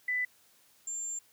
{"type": "tone pair in turn", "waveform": "sine", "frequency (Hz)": [1994, 7314], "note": ["B6", "A#8"], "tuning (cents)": [16, -34], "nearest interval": "octave + minor seventh", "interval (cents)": 2250, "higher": "second", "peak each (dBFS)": [-28, -34], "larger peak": "first", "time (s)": [[0.08, 0.25], [0.87, 1.19]], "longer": "second", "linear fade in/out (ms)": 5, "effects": ["white hiss -64 dBFS RMS until 1.32 s", "high-pass 60 Hz 12 dB/octave"]}